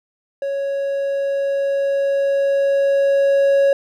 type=tone with level ramp; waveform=triangle; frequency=554.4 Hz; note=C#5; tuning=in tune; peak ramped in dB=-18 to -9 dBFS; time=0.42-3.73 s; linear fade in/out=2 ms; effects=none